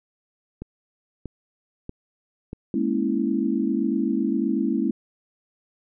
click train, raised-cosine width 3 ms, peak -20 dBFS, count 4, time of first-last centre 0.62-2.531 s, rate 1.57 Hz
sine chord, A# half-diminished seventh, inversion third, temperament equal with one note detuned, 207.7 / 235.5 / 277.2 / 329.6 Hz, G#3 / A#3 / C#4 / E4, 0 / +18 / 0 / 0 cents, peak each -26 dBFS, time 2.74-4.91 s, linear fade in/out 2 ms
effects none

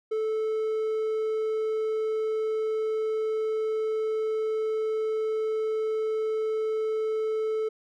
triangle tone, 437.2 Hz, A4, 11 cents flat, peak -23 dBFS, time 0.11-7.69 s, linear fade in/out 10 ms, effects none

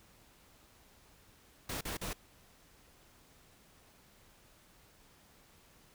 pink noise bursts, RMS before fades -39 dBFS, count 3, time 1.69-2.132 s, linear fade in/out 5 ms, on 120 ms, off 41 ms, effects pink hiss -63 dBFS RMS until 5.94 s

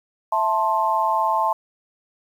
sine chord, A minor, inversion second, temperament just, 660 / 880 / 1056 Hz, E5 / A5 / C6, +2 / 0 / +16 cents, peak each -25 / -20 / -22 dBFS, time 0.32-1.53 s, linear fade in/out 5 ms, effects 8-bit

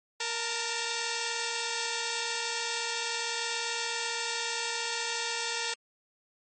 5% pulse tone pair together, 467.2 / 894 Hz, A#4 / A5, +4 / +27 cents, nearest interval major seventh, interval 1123 cents, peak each -21 dBFS, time 0.2-5.74 s, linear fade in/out 5 ms, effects MP3 32 kbps

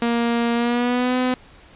sawtooth tone with pitch glide, 234.9 to 253.2 Hz, A#3 to B3, +13 to +43 cents, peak -14 dBFS, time 0.02-1.34 s, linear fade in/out 2 ms, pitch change +130 cents, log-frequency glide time 0.54-1.17 s, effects pink hiss -48 dBFS RMS until 1.75 s + resampled to 8000 Hz

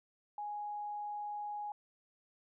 sine tone, 830.6 Hz, G#5, in tune, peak -38 dBFS, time 0.38-1.72 s, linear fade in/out 2 ms, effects none

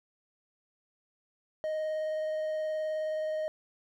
triangle tone with vibrato, 622.3 Hz, D#5, in tune, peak -28 dBFS, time 1.64-3.48 s, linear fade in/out 0 ms, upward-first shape sine, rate 19 Hz, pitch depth 9 cents each way, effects none

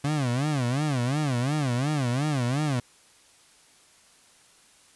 30% pulse tone with vibrato, 135.8 Hz, C#3, 35 cents flat, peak -21 dBFS, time 0.04-2.8 s, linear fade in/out 5 ms, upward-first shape sine, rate 2.8 Hz, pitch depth 220 cents each way, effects white hiss -57 dBFS RMS until 4.95 s + resampled to 24000 Hz

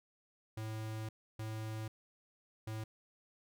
square tone bursts at uneven times, 109.6 Hz, A2, 6 cents flat, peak -40 dBFS, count 3, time 0.57-1.09 / 1.39-1.88 / 2.67-2.84 s, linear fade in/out 5 ms, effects none

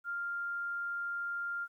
sine tone, 1396.9 Hz, F6, in tune, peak -34 dBFS, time 0.04-1.68 s, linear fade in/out 50 ms, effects 12-bit

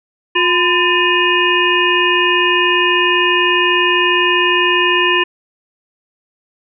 harmonic tone with a mistuned harmonic, 356.5 Hz, F4, 36 cents sharp, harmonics 1 / 3 / 5 / 7 / 8, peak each -17 / -17 / -17 / -17 / -17 dBFS, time 0.35-5.24 s, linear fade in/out 10 ms, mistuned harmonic 3, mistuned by -91 cents, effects none

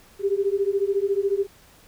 sine beating tone pair, 390 / 404 Hz, G4 / G#4, -9 / -48 cents, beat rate 14 Hz, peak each -23 dBFS, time 0.19-1.47 s, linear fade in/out 50 ms, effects pink hiss -53 dBFS RMS until 1.87 s

